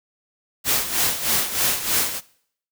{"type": "noise with tremolo", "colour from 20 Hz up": "white", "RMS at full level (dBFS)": -19, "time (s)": [0.64, 2.21], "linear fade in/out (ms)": 50, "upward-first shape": "sine", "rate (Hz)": 3.2, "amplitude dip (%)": 70, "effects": ["noise-tail reverb RT60 0.6 s tail -20 dB re dry"]}